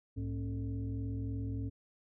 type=tone with frequency modulation; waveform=sine; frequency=105.6 Hz; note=G#2; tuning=29 cents sharp; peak=-34 dBFS; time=0.16-1.7 s; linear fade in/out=20 ms; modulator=168 Hz; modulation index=0.99; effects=none

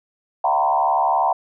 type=tone with frequency modulation; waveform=sine; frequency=840 Hz; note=G#5; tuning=19 cents sharp; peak=-15 dBFS; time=0.44-1.33 s; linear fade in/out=5 ms; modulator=71.8 Hz; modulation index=2.4; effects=none

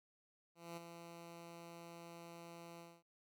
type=tone with ADSR envelope; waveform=10% pulse; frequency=169.4 Hz; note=E3; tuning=48 cents sharp; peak=-37 dBFS; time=0.55-3.03 s; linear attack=220 ms; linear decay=15 ms; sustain=-7 dB; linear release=240 ms; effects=none

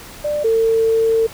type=tone pair in turn; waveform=sine; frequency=593 / 450.2 Hz; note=D5 / A4; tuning=+17 / +40 cents; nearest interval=perfect fourth; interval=477 cents; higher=first; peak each=-17 / -12 dBFS; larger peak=second; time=0.24-0.44 / 0.44-1.27 s; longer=second; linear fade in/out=10 ms; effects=pink hiss -37 dBFS RMS until 1.33 s

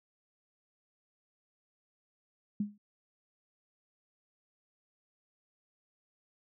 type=tone with exponential decay; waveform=sine; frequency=206.3 Hz; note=G#3; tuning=11 cents flat; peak=-26 dBFS; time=2.6-2.78 s; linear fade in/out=5 ms; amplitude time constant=38 ms; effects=none

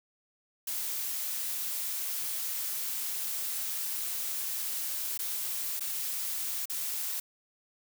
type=noise with dropouts; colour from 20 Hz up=blue; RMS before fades=-34 dBFS; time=0.67-7.2 s; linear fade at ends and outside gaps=5 ms; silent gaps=5.177-5.19 / 5.796-5.806 / 6.656-6.697 s; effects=none

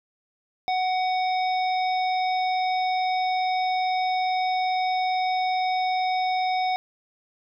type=harmonic tone with a mistuned harmonic; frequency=741 Hz; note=F#5; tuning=2 cents sharp; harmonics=1 / 3 / 5 / 7; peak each=-22 / -32 / -36 / -39 dBFS; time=0.68-6.76 s; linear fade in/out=0 ms; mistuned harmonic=3; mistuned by=+20 cents; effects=none

